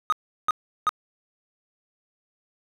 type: tone bursts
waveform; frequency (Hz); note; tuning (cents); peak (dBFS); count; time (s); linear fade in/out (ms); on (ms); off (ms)
triangle; 1245; D#6; +1; -16; 3; 0.1-0.892; 0; 24; 360
effects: none